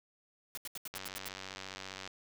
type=noise bursts; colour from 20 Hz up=white; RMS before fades=-42 dBFS; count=8; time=0.55-1.281 s; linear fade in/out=0 ms; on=24 ms; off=77 ms
type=click train; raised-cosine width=0.2 ms; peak=-25 dBFS; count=109; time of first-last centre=0.94-2.076 s; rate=95.1 Hz
effects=none